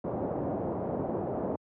white low-pass noise, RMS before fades -32 dBFS, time 0.04-1.56 s, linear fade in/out 5 ms, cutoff 680 Hz, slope 24 dB/octave, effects high-pass 100 Hz 12 dB/octave

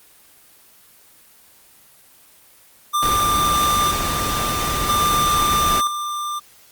square tone with tremolo, 1191 Hz, D6, 24 cents sharp, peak -17 dBFS, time 2.93-6.4 s, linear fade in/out 20 ms, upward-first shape square, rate 0.51 Hz, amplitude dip 55%
pink noise, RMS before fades -24 dBFS, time 3.02-5.81 s, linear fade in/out 10 ms
effects white hiss -50 dBFS RMS until 6.71 s + Opus 24 kbps

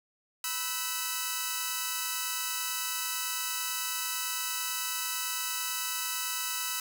5% pulse tone cluster, 986 / 1305 / 1509 Hz, B5 / E6 / F#6, -3 / -18 / +34 cents, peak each -24 / -22 / -26 dBFS, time 0.44-6.8 s, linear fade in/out 2 ms, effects none

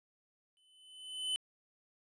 square tone with exponential growth, 3026 Hz, F#7, 38 cents sharp, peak -31 dBFS, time 0.57-1.36 s, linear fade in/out 0 ms, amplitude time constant 170 ms, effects resampled to 22050 Hz

